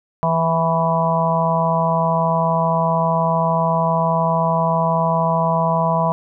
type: harmonic tone with a mistuned harmonic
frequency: 164.81 Hz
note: E3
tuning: in tune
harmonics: 1 / 3 / 4 / 5 / 6 / 7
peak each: -20 / -29 / -20 / -27 / -19 / -29 dBFS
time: 0.23-6.12 s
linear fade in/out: 0 ms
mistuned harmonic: 7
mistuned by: -32 cents
effects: none